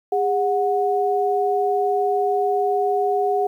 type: tone pair together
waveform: sine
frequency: 406.8 / 733.7 Hz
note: G#4 / F#5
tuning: -36 / -15 cents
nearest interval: minor seventh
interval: 1021 cents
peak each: -20 dBFS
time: 0.12-3.47 s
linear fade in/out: 5 ms
effects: 9-bit